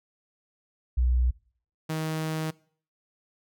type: tone pair in turn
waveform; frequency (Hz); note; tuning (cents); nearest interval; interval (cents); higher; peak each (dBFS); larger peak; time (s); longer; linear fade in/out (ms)
sine / sawtooth; 61.74 / 157.93; B1 / D#3; 0 / +26; octave + major third; 1626; second; -20 / -24; first; 0.97-1.31 / 1.89-2.51; second; 10
effects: noise-tail reverb RT60 0.5 s tail -22 dB re dry